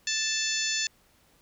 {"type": "harmonic tone", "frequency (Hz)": 880, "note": "A5", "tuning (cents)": 0, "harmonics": [2, 3, 4, 5, 6, 7, 8], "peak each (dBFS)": [-34, -34, -34, -34, -34, -34, -34], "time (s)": [0.07, 0.87], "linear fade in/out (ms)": 2, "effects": ["pink hiss -63 dBFS RMS until 1.41 s"]}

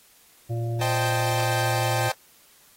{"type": "harmonic tone", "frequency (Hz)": 116.54, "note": "A#2", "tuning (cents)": 0, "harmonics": [1, 3, 5, 6], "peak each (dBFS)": [-25, -35, -39, -41], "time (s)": [0.49, 2.1], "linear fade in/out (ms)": 20}
{"type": "chord", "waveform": "sawtooth", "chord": "A half-diminished seventh", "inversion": "first", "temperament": "equal", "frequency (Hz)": [523.3, 622.3, 784, 880], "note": ["C5", "Eb5", "G5", "A5"], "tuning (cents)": [0, 0, 0, 0], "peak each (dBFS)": [-26, -27, -23, -27], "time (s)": [0.81, 2.12], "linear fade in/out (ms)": 5}
{"effects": ["white hiss -56 dBFS RMS until 2.76 s", "AAC 48 kbps"]}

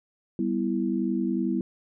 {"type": "chord", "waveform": "sine", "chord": "E minor", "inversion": "first", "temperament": "equal", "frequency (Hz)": [196, 246.9, 329.6], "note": ["G3", "B3", "E4"], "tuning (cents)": [0, 0, 0], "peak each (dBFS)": -28, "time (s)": [0.39, 1.61], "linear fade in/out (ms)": 2, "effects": []}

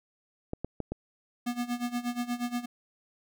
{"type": "clicks", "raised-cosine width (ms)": 2, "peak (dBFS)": -19, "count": 4, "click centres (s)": [0.534, 0.646, 0.803, 0.92]}
{"type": "tone with tremolo", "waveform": "square", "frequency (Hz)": 242.1, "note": "B3", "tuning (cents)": -34, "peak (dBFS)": -28, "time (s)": [1.46, 2.66], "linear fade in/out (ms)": 10, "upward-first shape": "sine", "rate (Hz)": 8.4, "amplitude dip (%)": 85}
{"effects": []}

